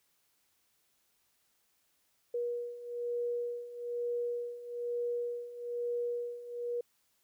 sine beating tone pair, 479 / 480.1 Hz, A#4 / B4, +47 / -49 cents, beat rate 1.1 Hz, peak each -39 / -35 dBFS, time 2.34-6.81 s, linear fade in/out 5 ms, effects white hiss -74 dBFS RMS until 7.23 s

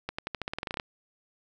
accelerating click train, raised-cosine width 0.3 ms, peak -16 dBFS, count 14, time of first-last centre 0.09-0.799 s, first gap 95 ms, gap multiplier 0.9, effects none

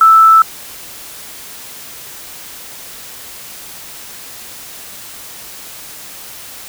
sine tone, 1318.5 Hz, E6, in tune, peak -3 dBFS, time 0.01-0.42 s, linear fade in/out 2 ms, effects white hiss -32 dBFS RMS until 6.68 s

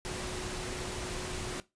sine tone in noise, 365.6 Hz, F#4, 21 cents flat, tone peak -42 dBFS, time 0.05-1.6 s, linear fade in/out 0 ms, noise pink, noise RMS -38 dBFS, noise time 0.05-1.6 s, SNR -7 dB, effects noise-tail reverb RT60 0.2 s tail -17 dB re dry + resampled to 22050 Hz

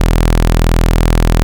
sawtooth tone, 41.2 Hz, E1, in tune, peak -4 dBFS, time 0-1.43 s, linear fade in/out 0 ms, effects none

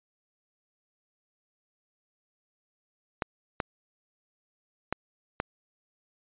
clicks, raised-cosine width 0.5 ms, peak -12 dBFS, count 4, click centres 3.222 / 3.602 / 4.926 / 5.401 s, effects resampled to 8000 Hz

